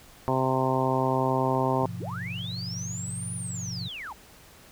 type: harmonic tone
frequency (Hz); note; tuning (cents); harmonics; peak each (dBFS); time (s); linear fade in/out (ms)
130.81; C3; 0; 1 / 2 / 3 / 4 / 5 / 6 / 7 / 8; -29 / -30 / -30 / -32 / -31 / -33 / -29 / -33; 0.28-1.86; 0
type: click train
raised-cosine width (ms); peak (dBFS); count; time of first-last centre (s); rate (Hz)
0.3; -37; 4; 1.55-4.071; 1.19
type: chord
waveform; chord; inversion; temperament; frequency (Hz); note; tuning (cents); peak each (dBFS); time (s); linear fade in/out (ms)
sine; F diminished; first; equal with one note detuned; 103.83 / 125.7 / 174.61; Ab2 / Cb3 / F3; 0 / +31 / 0; -37; 1.81-3.89; 20
type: linear two-way sweep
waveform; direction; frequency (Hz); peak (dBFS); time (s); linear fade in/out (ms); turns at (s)
sine; up then down; 240 to 9780 to 751; -35; 2-4.13; 5; 3.34
effects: pink hiss -52 dBFS RMS until 4.71 s